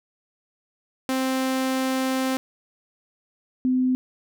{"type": "tone pair in turn", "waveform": ["sawtooth", "sine"], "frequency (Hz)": [261.9, 255.5], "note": ["C4", "C4"], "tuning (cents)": [2, -41], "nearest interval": "unison", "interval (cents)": 43, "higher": "first", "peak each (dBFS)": -18, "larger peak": "neither", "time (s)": [[1.09, 2.37], [3.65, 3.95]], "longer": "first", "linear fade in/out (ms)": 0, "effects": []}